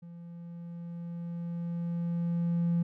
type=tone with level ramp; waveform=triangle; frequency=170.8 Hz; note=F3; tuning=38 cents flat; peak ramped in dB=-42 to -21 dBFS; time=0.02-2.83 s; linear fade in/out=10 ms; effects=tanh soft clip ceiling -20 dBFS